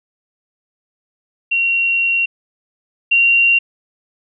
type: tone pair in turn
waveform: sine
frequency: 2745 / 2759 Hz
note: F7 / F7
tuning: -31 / -22 cents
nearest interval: unison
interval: 9 cents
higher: second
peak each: -13 / -9 dBFS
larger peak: second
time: 1.51-2.26 / 3.11-3.59 s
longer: first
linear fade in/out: 10 ms
effects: none